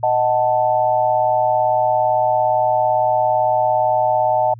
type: chord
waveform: sine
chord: D# diminished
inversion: none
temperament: equal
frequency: 622.3 / 740 / 880 Hz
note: D#5 / F#5 / A5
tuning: 0 / 0 / 0 cents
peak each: -18 dBFS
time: 0.03-4.54 s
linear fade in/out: 5 ms
effects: added 115 Hz sine -35 dBFS peak until 4.59 s